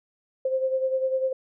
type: beating tone pair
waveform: sine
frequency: 523.3 / 533.3 Hz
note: C5 / C5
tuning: 0 / +33 cents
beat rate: 10 Hz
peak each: -23 / -30 dBFS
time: 0.45-1.33 s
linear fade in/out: 5 ms
effects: none